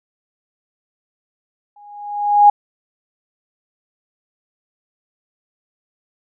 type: tone with exponential growth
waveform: sine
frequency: 824 Hz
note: G#5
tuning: 14 cents flat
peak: -3 dBFS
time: 1.76-2.5 s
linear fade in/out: 5 ms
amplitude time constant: 160 ms
effects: none